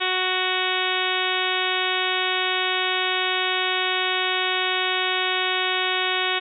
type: harmonic tone with a mistuned harmonic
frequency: 370 Hz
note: F#4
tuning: in tune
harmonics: 1 / 2 / 3 / 4 / 5 / 6 / 7 / 8 / 9 / 10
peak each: -30 / -30 / -30 / -30 / -30 / -30 / -30 / -30 / -30 / -30 dBFS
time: 0-6.4 s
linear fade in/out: 20 ms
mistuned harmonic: 6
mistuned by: +15 cents
effects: none